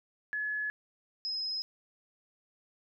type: tone pair in turn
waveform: sine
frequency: 1704 / 5106 Hz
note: G#6 / D#8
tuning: +44 / +44 cents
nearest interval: octave + perfect fifth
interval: 1900 cents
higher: second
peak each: -31 / -32 dBFS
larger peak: first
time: 0.33-0.7 / 1.25-1.62 s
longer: neither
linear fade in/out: 0 ms
effects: none